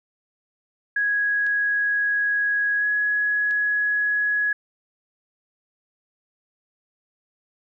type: tone with pitch glide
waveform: sine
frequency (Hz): 1661.2 to 1678.6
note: G#6 to G#6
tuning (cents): 0 to +18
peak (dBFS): -19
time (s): 0.96-4.53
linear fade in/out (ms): 5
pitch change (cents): +18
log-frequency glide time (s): 2.78-2.85
type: clicks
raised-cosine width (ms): 0.2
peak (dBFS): -26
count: 2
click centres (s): 1.466 / 3.51
effects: none